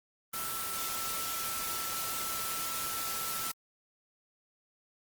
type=tone in noise; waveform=sine; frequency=1330 Hz; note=E6; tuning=15 cents sharp; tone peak=-40 dBFS; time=0.33-3.52 s; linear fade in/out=10 ms; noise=white; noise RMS=-36 dBFS; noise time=0.33-3.52 s; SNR=-7 dB; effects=Opus 24 kbps